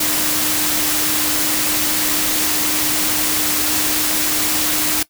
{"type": "tone in noise", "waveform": "sine", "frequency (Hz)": 304.3, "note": "D#4", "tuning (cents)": -38, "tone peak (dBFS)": -27, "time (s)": [0, 5.03], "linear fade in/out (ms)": 5, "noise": "white", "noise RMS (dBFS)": -18, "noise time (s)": [0, 5.03], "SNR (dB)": -12, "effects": ["noise-tail reverb RT60 0.1 s tail -19 dB re dry"]}